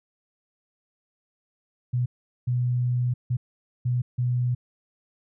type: tone bursts at uneven times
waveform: sine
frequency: 123.47 Hz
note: B2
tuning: in tune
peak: -21 dBFS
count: 5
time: 1.93-2.06 / 2.47-3.14 / 3.3-3.37 / 3.85-4.02 / 4.18-4.55 s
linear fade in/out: 10 ms
effects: none